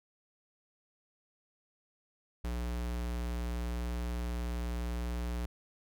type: tone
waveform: square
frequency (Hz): 59.6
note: A#1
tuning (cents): +39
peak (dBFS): -34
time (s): 2.44-5.46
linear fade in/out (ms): 5
effects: none